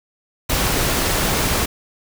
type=noise; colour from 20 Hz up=pink; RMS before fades=-19 dBFS; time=0.49-1.66 s; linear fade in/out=10 ms; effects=none